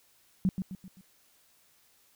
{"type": "tone with echo", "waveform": "sine", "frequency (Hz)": 188, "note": "F#3", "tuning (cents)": 28, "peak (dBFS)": -22, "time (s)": [0.45, 0.49], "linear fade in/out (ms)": 0, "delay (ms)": 130, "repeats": 4, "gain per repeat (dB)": -7, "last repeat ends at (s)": 1.01, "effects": ["white hiss -65 dBFS RMS until 2.15 s"]}